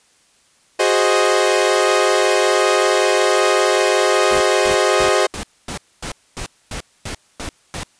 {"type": "chord", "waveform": "sawtooth", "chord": "Ab dominant seventh", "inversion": "third", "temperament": "equal", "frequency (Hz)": [370, 415.3, 523.3, 622.3], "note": ["Gb4", "Ab4", "C5", "Eb5"], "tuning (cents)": [0, 0, 0, 0], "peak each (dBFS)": -15, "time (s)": [0.79, 5.27], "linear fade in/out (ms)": 10}
{"type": "noise bursts", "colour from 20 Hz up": "pink", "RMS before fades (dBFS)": -27, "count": 11, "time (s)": [4.31, 7.833], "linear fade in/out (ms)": 0, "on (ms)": 93, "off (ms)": 250}
{"effects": ["white hiss -56 dBFS RMS until 7.99 s", "resampled to 22050 Hz"]}